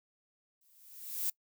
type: noise with exponential growth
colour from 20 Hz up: violet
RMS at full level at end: -31 dBFS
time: 0.61-1.3 s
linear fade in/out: 5 ms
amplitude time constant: 150 ms
effects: noise-tail reverb RT60 0.1 s tail -24 dB re dry